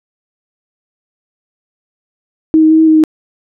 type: tone with pitch steps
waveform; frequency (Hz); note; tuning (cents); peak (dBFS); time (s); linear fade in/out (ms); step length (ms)
sine; 316.6 / 314 / 317.8 / 319.8 / 314.5 / 312.4; D#4 / D#4 / D#4 / D#4 / D#4 / D#4; +30 / +16 / +37 / +48 / +19 / +7; -4; 2.54-3.038; 0; 83
effects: none